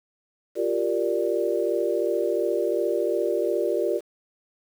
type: chord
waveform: sine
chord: G minor seventh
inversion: third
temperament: equal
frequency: 349.2 / 392 / 466.2 / 587.3 Hz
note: F4 / G4 / Bb4 / D5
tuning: 0 / 0 / 0 / 0 cents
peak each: -27 dBFS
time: 0.55-4.01 s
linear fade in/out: 50 ms
effects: 8-bit